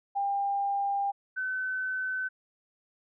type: tone pair in turn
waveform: sine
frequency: 799 / 1518.4 Hz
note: G5 / F#6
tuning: +33 / +44 cents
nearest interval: major seventh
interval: 1111 cents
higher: second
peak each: -26 / -29 dBFS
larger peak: first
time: 0.15-1.12 / 1.36-2.29 s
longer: first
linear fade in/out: 20 ms
effects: none